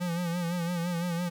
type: tone with vibrato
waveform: square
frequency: 173.1 Hz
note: F3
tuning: 15 cents flat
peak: -29 dBFS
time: 0-1.3 s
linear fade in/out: 20 ms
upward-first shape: sine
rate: 5.9 Hz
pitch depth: 62 cents each way
effects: 10-bit